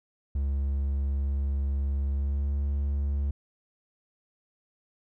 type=tone with pitch glide; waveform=triangle; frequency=69.3 to 70.67 Hz; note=C#2 to C#2; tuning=0 to +34 cents; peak=-23 dBFS; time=0.35-3.31 s; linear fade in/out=5 ms; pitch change=+34 cents; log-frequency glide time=2.11-2.5 s; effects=none